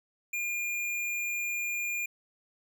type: tone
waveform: square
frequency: 2413 Hz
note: D7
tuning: 46 cents sharp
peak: -31 dBFS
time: 0.33-2.06 s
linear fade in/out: 5 ms
effects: none